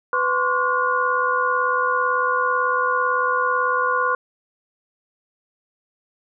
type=tone cluster; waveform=sine; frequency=499.3 / 1047 / 1125 / 1442 Hz; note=B4 / C6 / C#6 / F#6; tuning=+19 / +1 / +25 / -45 cents; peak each=-25 / -22 / -24 / -22 dBFS; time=0.13-4.15 s; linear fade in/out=2 ms; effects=none